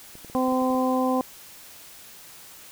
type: clicks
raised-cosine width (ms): 2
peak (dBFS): -31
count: 8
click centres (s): 0.154 / 0.247 / 0.299 / 0.482 / 0.523 / 0.62 / 0.704 / 0.75
type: harmonic tone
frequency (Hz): 257.3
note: C4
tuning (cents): -29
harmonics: 1 / 2 / 3 / 4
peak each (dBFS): -23 / -26 / -28 / -29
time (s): 0.35-1.21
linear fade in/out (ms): 0
effects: white hiss -46 dBFS RMS until 2.71 s